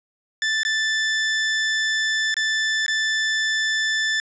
sawtooth tone with dropouts, 1760 Hz, A6, in tune, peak -16 dBFS, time 0.42-4.2 s, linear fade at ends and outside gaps 1 ms, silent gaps 0.633-0.65 / 2.342-2.367 / 2.864-2.881 s, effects resampled to 16000 Hz + 9-bit

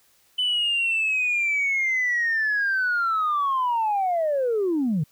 sine linear sweep, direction down, 3019 to 138.59 Hz, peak -19 dBFS, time 0.38-5.04 s, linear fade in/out 10 ms, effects tanh soft clip ceiling -17 dBFS + white hiss -61 dBFS RMS until 5.11 s

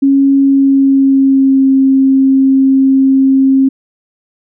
sine tone with pitch glide, 274.8 to 267.9 Hz, C#4 to C4, -15 to +41 cents, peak -5 dBFS, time 0.02-3.69 s, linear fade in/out 10 ms, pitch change -44 cents, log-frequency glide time 0.36-1.69 s, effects none

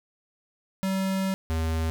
square tone pair in turn, 191.5 / 80.7 Hz, G3 / E2, -40 / -36 cents, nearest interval octave + minor third, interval 1496 cents, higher first, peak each -25 dBFS, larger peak neither, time 0.83-1.34 / 1.5-1.9 s, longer first, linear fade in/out 0 ms, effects 11-bit

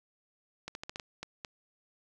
clicks, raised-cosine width 0.2 ms, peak -22 dBFS, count 8, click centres 0.68 / 0.751 / 0.835 / 0.895 / 0.959 / 0.998 / 1.23 / 1.448 s, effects none

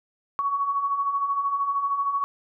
sine beating tone pair, 1108.7 / 1121.7 Hz, C#6 / C#6, 0 / +20 cents, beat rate 13 Hz, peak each -31 / -23 dBFS, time 0.39-2.24 s, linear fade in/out 0 ms, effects none

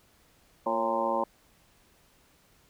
harmonic tone with a mistuned harmonic, 114.9 Hz, A#2, 25 cents flat, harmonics 2 / 3 / 4 / 5 / 6 / 7 / 8 / 9, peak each -37 / -36 / -40 / -30 / -41 / -34 / -31 / -33 dBFS, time 0.66-1.24 s, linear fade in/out 5 ms, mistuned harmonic 5, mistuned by -55 cents, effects pink hiss -63 dBFS RMS until 2.69 s

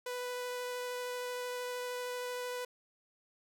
sawtooth tone with vibrato, 495.1 Hz, B4, 4 cents sharp, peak -33 dBFS, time 0.06-2.65 s, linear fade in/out 5 ms, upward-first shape triangle, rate 13 Hz, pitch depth 8 cents each way, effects none

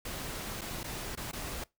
pink noise with dropouts, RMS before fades -39 dBFS, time 0.05-1.64 s, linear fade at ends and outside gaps 5 ms, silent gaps 0.611-0.615 / 0.833-0.841 / 1.154-1.173 / 1.315-1.331 s, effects noise-tail reverb RT60 0.2 s tail -23 dB re dry

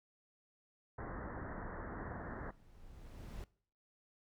pink low-pass noise, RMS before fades -45 dBFS, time 0.98-2.51 s, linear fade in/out 5 ms, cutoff 1900 Hz, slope 96 dB/octave
brown noise with exponential growth, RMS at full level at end -43 dBFS, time 1.73-3.44 s, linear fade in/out 1 ms, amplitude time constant 370 ms
effects noise-tail reverb RT60 0.5 s tail -21 dB re dry

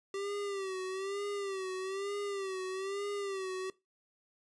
square tone with vibrato, 390 Hz, G4, 9 cents flat, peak -36 dBFS, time 0.14-3.7 s, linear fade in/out 2 ms, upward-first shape sine, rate 1.1 Hz, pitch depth 77 cents each way, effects noise-tail reverb RT60 0.2 s tail -19 dB re dry + resampled to 22050 Hz

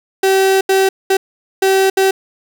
35% pulse tone bursts at uneven times, 384.5 Hz, G4, 33 cents flat, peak -8 dBFS, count 5, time 0.23-0.61 / 0.69-0.89 / 1.1-1.17 / 1.62-1.9 / 1.97-2.11 s, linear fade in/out 5 ms, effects none

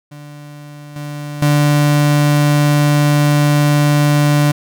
35% pulse tone with level steps, 146.83 Hz, D3, in tune, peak -30 / -22 / -8 dBFS, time 0.11-4.52 s, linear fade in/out 10 ms, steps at 0.96 / 1.42 s, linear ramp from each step 2 ms, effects none

